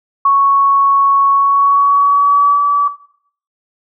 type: tone with pitch glide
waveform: sine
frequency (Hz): 1108.7 to 1149.1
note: C#6 to D6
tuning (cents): 0 to -38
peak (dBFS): -7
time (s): 0.25-2.88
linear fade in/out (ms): 5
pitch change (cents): +62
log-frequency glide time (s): 1.32-2.61
effects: noise-tail reverb RT60 0.6 s tail -17 dB re dry